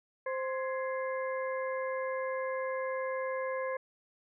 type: harmonic tone with a mistuned harmonic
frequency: 523.3 Hz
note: C5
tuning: in tune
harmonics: 1 / 2 / 3 / 4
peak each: -33 / -39 / -43 / -45 dBFS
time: 0.26-3.77 s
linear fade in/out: 5 ms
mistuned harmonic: 3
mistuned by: +110 cents
effects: none